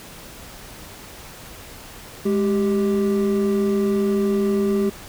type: tone pair together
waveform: triangle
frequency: 207.7 / 392 Hz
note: G#3 / G4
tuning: 0 / 0 cents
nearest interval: major seventh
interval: 1100 cents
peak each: -18 dBFS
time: 2.25-4.9 s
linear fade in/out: 10 ms
effects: pink hiss -40 dBFS RMS until 5.08 s